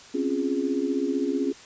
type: chord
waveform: sine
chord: Db major seventh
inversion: third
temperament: equal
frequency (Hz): 261.6 / 277.2 / 349.2 / 415.3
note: C4 / Db4 / F4 / Ab4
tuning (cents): 0 / 0 / 0 / 0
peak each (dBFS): -30 / -26 / -30 / -30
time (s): 0.14-1.53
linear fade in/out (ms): 10
effects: white hiss -47 dBFS RMS until 1.65 s + resampled to 16000 Hz